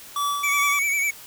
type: tone with tremolo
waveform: square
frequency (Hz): 1150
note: D6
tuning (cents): -37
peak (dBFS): -22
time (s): 0.16-0.79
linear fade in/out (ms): 2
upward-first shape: sine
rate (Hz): 2.6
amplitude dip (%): 50
type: tone with vibrato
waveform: square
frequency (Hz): 2275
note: C#7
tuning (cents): +44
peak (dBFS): -21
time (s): 0.43-1.11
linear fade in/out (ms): 10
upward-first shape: sine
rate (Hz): 10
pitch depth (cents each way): 48
effects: white hiss -43 dBFS RMS until 1.26 s

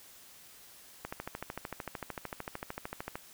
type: click train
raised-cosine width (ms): 0.5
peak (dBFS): -22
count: 29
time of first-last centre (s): 1.05-3.155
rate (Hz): 13.3
effects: white hiss -55 dBFS RMS until 3.33 s

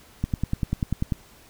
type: click train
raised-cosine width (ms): 5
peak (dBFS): -11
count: 10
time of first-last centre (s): 0.24-1.122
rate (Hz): 10.2
effects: pink hiss -52 dBFS RMS until 1.49 s

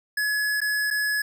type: tone with dropouts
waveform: square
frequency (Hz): 1696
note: G#6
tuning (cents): +36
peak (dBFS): -23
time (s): 0.17-1.22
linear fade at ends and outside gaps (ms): 5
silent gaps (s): 0.605-0.615 / 0.904-0.909
effects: none

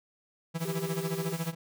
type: tone with tremolo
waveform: 45% pulse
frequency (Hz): 164.81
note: E3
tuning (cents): 0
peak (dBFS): -28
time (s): 0.54-1.55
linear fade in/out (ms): 20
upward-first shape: sine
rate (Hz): 14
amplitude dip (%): 90
type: high-pass noise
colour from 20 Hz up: white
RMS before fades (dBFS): -44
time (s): 0.57-1.53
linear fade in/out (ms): 50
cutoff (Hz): 680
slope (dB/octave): 48
type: tone with vibrato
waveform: triangle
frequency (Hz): 393.1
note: G4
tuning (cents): +5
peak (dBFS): -33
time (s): 0.65-1.33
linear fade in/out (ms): 2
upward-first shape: triangle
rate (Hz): 19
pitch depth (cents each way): 22
effects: none

